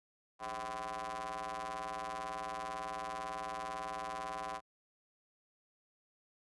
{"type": "ring-modulated tone", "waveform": "sawtooth", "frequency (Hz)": 120, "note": "B2", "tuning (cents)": -49, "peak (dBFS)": -32, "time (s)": [0.39, 4.61], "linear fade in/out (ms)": 50, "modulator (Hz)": 891, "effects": ["high-pass 60 Hz 12 dB/octave", "resampled to 24000 Hz"]}